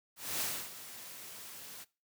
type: noise with ADSR envelope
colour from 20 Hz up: white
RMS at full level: -34 dBFS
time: 0.16-1.85 s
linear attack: 240 ms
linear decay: 290 ms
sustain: -14 dB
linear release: 25 ms
effects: noise-tail reverb RT60 0.3 s tail -21 dB re dry + high-pass 80 Hz 12 dB/octave